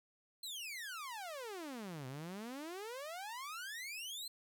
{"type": "exponential two-way sweep", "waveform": "sawtooth", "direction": "down then up", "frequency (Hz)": [4218, 125.3, 4218], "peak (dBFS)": -40, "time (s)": [0.43, 4.28], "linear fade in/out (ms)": 5, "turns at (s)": 2.07, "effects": []}